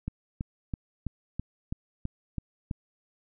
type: click train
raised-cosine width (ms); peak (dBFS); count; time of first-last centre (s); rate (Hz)
5; -19; 9; 0.08-2.712; 3.04
effects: none